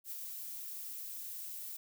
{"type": "noise with ADSR envelope", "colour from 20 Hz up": "violet", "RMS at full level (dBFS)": -41, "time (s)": [0.04, 1.77], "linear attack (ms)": 77, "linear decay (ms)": 17, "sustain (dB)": -3, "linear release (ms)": 8, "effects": []}